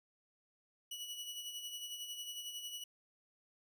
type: tone with tremolo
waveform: sawtooth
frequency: 2937 Hz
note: F#7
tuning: 13 cents flat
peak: -38 dBFS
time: 0.91-2.84 s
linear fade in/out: 5 ms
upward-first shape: sine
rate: 11 Hz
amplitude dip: 50%
effects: none